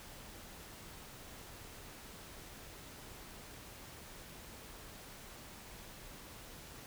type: silence
effects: pink hiss -52 dBFS RMS until 6.86 s